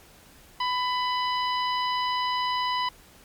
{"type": "harmonic tone", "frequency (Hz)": 997, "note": "B5", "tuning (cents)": 16, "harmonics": [1, 2, 3, 4, 5], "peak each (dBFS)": [-25, -34, -33, -38, -37], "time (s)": [0.6, 2.89], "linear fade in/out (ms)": 5, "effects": ["pink hiss -53 dBFS RMS until 3.24 s", "MP3 96 kbps"]}